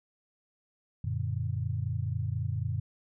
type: chord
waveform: sine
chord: Gb augmented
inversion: none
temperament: equal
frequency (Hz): 92.5 / 116.54 / 146.83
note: Gb2 / Bb2 / D3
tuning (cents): 0 / 0 / 0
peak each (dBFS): -33 / -32 / -36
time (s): 1.04-2.8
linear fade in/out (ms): 5
effects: none